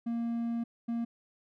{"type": "tone pair in turn", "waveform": "triangle", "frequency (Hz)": [233.1, 233.1], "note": ["A#3", "A#3"], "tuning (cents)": [0, 0], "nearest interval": "unison", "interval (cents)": 0, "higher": "neither", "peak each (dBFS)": -28, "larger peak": "neither", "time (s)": [[0.06, 0.64], [0.88, 1.05]], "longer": "first", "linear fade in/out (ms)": 10, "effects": []}